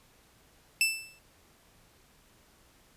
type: tone with exponential decay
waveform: sawtooth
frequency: 2650 Hz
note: E7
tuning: 9 cents sharp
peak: -17 dBFS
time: 0.81-1.19 s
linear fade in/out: 1 ms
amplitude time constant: 81 ms
effects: pink hiss -62 dBFS RMS until 2.96 s + resampled to 32000 Hz